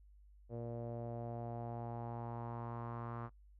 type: tone with low-pass filter sweep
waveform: sawtooth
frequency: 117.6 Hz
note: A#2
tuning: 16 cents sharp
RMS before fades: -44 dBFS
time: 0.49-3.3 s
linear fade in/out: 50 ms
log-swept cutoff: 530 to 1200 Hz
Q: 3.6
effects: noise-tail reverb RT60 0.1 s tail -19 dB re dry + added 50 Hz sine -59 dBFS peak until 3.59 s